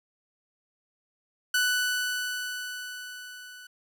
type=tone with level ramp; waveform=sawtooth; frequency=1489 Hz; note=F#6; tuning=11 cents sharp; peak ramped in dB=-18 to -41 dBFS; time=1.54-3.67 s; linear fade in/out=5 ms; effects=none